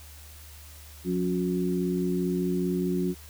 sine tone cluster, 179.2 / 276.9 / 361.7 Hz, F3 / C#4 / F#4, +45 / -2 / -39 cents, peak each -27 / -31 / -29 dBFS, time 1.04-3.15 s, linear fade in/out 50 ms, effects added 75 Hz sine -46 dBFS peak until 3.29 s + white hiss -50 dBFS RMS until 3.29 s

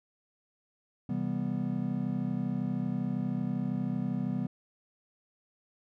triangle chord, C major seventh, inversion none, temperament just, 130.81 / 163.52 / 196.22 / 245.3 Hz, C3 / E3 / G3 / B3, 0 / -14 / +2 / -12 cents, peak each -35 / -34 / -32 / -32 dBFS, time 1.09-4.47 s, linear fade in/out 5 ms, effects none

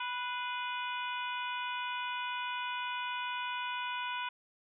harmonic tone with a mistuned harmonic, 493.1 Hz, B4, 3 cents flat, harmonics 2 / 3 / 4 / 5 / 6 / 7, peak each -37 / -41 / -49 / -42 / -44 / -47 dBFS, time 0-4.29 s, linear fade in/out 5 ms, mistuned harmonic 4, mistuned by +75 cents, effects none

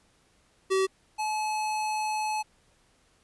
square tone pair in turn, 382.2 / 858 Hz, G4 / A5, -44 / -44 cents, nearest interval octave + major second, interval 1400 cents, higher second, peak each -23 / -28 dBFS, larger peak first, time 0.7-0.87 / 1.18-2.43 s, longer second, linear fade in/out 20 ms, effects pink hiss -65 dBFS RMS until 3.23 s + resampled to 24000 Hz

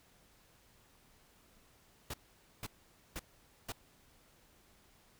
pink noise bursts, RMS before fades -41 dBFS, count 4, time 2.1-3.722 s, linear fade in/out 5 ms, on 38 ms, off 490 ms, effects pink hiss -66 dBFS RMS until 5.19 s

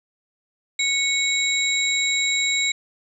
sine tone cluster, 2209 / 3882 / 7380 Hz, C#7 / B7 / A#8, -7 / -31 / -18 cents, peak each -22 / -23 / -26 dBFS, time 0.79-2.72 s, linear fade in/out 5 ms, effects none

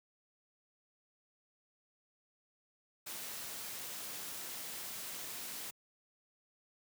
white noise, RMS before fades -44 dBFS, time 3.06-5.71 s, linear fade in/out 10 ms, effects high-pass 100 Hz 12 dB/octave

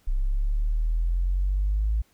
sine exponential sweep, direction up, 32.12 to 55 Hz, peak -20 dBFS, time 0.07-2.02 s, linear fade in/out 10 ms, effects tanh soft clip ceiling -16 dBFS + pink hiss -64 dBFS RMS until 2.13 s

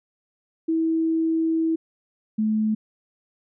sine tone pair in turn, 324.4 / 216.4 Hz, E4 / A3, -28 / -29 cents, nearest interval perfect fifth, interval 701 cents, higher first, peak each -19 dBFS, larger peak neither, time 0.68-1.76 / 2.38-2.75 s, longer first, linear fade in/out 10 ms, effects none

